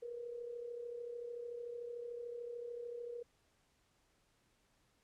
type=tone with amplitude modulation; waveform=sine; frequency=477 Hz; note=A#4; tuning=40 cents sharp; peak=-40 dBFS; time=0.02-3.23 s; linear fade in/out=10 ms; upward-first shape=sine; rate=33.5 Hz; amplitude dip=55%; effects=pink hiss -75 dBFS RMS until 5.03 s + low-pass 10000 Hz 12 dB/octave